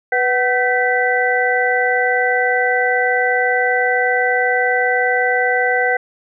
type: tone cluster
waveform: sine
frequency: 494.2 / 749 / 1540 / 1979 Hz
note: B4 / F#5 / G6 / B6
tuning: +1 / +21 / -31 / +3 cents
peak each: -19 dBFS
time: 0.12-5.97 s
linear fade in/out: 5 ms
effects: none